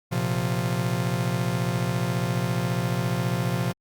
45% pulse chord, Bb suspended second, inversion none, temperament just, 116.54 / 131.11 / 174.81 Hz, Bb2 / C3 / F3, 0 / +4 / +2 cents, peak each -28 dBFS, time 0.11-3.73 s, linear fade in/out 20 ms, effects Opus 48 kbps

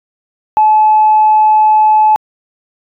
sine tone, 860 Hz, A5, 40 cents flat, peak -4 dBFS, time 0.57-2.16 s, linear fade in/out 0 ms, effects tanh soft clip ceiling 0 dBFS

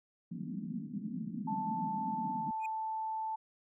pink band-pass noise, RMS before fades -40 dBFS, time 0.31-2.51 s, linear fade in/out 2 ms, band 170 to 250 Hz, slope 48 dB/octave
sine tone, 880 Hz, A5, in tune, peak -34 dBFS, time 1.47-3.36 s, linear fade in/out 10 ms
triangle tone with exponential growth, 2474 Hz, D#7, 10 cents flat, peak -36 dBFS, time 2.59-2.66 s, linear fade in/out 5 ms, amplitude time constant 15 ms
effects none

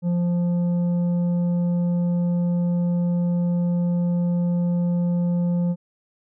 triangle tone with tanh clipping, 174.61 Hz, F3, in tune, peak -20 dBFS, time 0.02-5.76 s, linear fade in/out 50 ms, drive 11 dB, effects none

